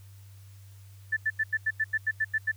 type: tone bursts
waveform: sine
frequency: 1760 Hz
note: A6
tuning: in tune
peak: -23 dBFS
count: 11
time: 1.12-2.518 s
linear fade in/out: 10 ms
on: 48 ms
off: 87 ms
effects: added 98 Hz sine -47 dBFS peak until 2.56 s + white hiss -61 dBFS RMS until 2.56 s